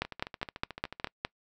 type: two click trains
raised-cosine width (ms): 0.3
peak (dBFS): -23 / -13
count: 15 / 7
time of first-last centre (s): 0.05-1.072 / 0.02-1.25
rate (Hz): 13.7 / 4.88
effects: noise-tail reverb RT60 0.1 s tail -25 dB re dry